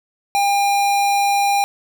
square tone, 803 Hz, G5, 41 cents sharp, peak -15 dBFS, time 0.35-1.64 s, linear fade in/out 0 ms, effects 9-bit

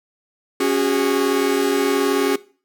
45% pulse chord, C# suspended fourth, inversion none, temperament equal with one note detuned, 277.2 / 370 / 408.9 Hz, C#4 / F#4 / G#4, 0 / 0 / -27 cents, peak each -21 dBFS, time 0.6-2.36 s, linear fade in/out 5 ms, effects noise-tail reverb RT60 0.4 s tail -20 dB re dry

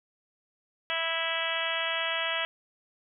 harmonic tone, 328.7 Hz, E4, 5 cents flat, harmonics 2 / 3 / 4 / 5 / 6 / 7 / 8 / 9 / 10, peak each -36 / -39 / -37 / -36 / -35 / -38 / -36 / -36 / -35 dBFS, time 0.9-2.45 s, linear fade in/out 0 ms, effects none

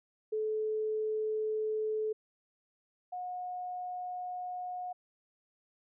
sine tone pair in turn, 432.7 / 724.8 Hz, A4 / F#5, -29 / -36 cents, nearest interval major sixth, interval 893 cents, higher second, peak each -30 / -36 dBFS, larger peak first, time 0.32-2.13 / 3.12-4.93 s, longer neither, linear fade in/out 10 ms, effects none

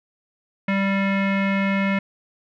square tone with low-pass filter, 196 Hz, G3, in tune, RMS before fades -21 dBFS, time 0.68-1.99 s, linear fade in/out 5 ms, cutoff 2200 Hz, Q 4.1, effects none

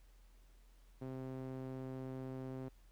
sawtooth tone with band-pass filter, 130.81 Hz, C3, in tune, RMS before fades -45 dBFS, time 1.01-2.69 s, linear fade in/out 10 ms, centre 320 Hz, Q 0.9, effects added 42 Hz sine -60 dBFS peak until 2.91 s + pink hiss -73 dBFS RMS until 2.91 s

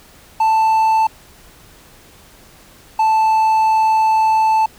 triangle tone pair in turn, 883 / 878.9 Hz, A5 / A5, +6 / -2 cents, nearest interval unison, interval 8 cents, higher first, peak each -9 dBFS, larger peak neither, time 0.4-1.07 / 2.99-4.66 s, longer second, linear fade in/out 5 ms, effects pink hiss -45 dBFS RMS until 4.78 s

